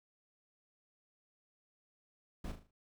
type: noise with echo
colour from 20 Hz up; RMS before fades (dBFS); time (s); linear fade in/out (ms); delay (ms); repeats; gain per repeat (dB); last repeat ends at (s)
brown; -42; 2.44-2.52; 5; 38; 5; -7; 2.71
effects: none